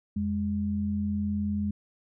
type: tone pair together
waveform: sine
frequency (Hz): 86.69 / 205.8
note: F2 / G#3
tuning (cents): -12 / -16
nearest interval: octave + minor third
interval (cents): 1496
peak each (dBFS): -32 / -27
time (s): 0.16-1.71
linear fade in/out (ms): 5
effects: none